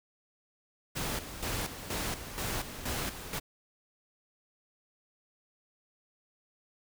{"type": "noise with tremolo", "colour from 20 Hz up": "pink", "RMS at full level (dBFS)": -34, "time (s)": [0.95, 3.4], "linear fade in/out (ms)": 20, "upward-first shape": "square", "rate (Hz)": 2.1, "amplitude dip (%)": 65, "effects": []}